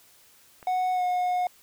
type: clicks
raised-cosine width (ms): 0.5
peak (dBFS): -30 / -40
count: 2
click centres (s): 0.628 / 0.672
type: tone with pitch glide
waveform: triangle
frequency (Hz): 737 to 723.1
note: F#5 to F#5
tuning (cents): -7 to -40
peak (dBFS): -21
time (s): 0.67-1.47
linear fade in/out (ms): 2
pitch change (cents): -33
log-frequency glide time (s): 0.93-1.03
effects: white hiss -57 dBFS RMS until 1.62 s